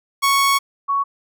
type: tone pair in turn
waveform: sawtooth / sine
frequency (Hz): 1108.7 / 1115.1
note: C#6 / C#6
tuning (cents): 0 / +10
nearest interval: unison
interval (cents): 10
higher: second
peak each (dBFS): -10 / -16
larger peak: first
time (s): 0.22-0.59 / 0.88-1.04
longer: first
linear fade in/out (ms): 20
effects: none